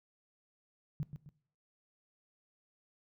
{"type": "tone with echo", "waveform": "sine", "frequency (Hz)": 147.7, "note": "D3", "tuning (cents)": 10, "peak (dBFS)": -32, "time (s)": [1, 1.03], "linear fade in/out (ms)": 0, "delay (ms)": 130, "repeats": 2, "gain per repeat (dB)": -8, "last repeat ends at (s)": 1.29, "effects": ["noise-tail reverb RT60 0.6 s tail -20 dB re dry"]}